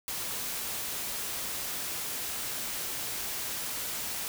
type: noise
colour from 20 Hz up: white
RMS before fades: -35 dBFS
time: 0.08-4.28 s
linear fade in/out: 0 ms
effects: none